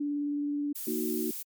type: tone with vibrato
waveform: sine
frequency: 290 Hz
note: D4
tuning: 22 cents flat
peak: -28 dBFS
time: 0-0.73 s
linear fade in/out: 10 ms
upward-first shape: sine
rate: 19 Hz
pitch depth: 11 cents each way
type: noise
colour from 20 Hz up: violet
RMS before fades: -37 dBFS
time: 0.75-1.43 s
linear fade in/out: 10 ms
type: chord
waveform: sine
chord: D# minor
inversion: second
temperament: equal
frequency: 233.1 / 311.1 / 370 Hz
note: A#3 / D#4 / F#4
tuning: 0 / 0 / 0 cents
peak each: -33 dBFS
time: 0.87-1.31 s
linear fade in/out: 5 ms
effects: MP3 96 kbps